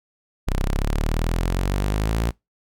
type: exponential sweep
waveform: sawtooth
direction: up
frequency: 31.14 to 58.3 Hz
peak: -16 dBFS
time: 0.47-2.31 s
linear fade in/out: 10 ms
effects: noise-tail reverb RT60 0.2 s tail -25 dB re dry